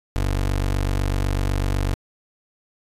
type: tone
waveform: 25% pulse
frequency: 48 Hz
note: G1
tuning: 36 cents flat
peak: -16 dBFS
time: 0.16-1.94 s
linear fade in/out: 0 ms
effects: resampled to 32000 Hz